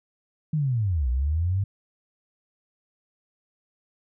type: linear two-way sweep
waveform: sine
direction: down then up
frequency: 160 to 59.1 to 101.3 Hz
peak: -21 dBFS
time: 0.53-1.64 s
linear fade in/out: 5 ms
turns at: 1.09 s
effects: none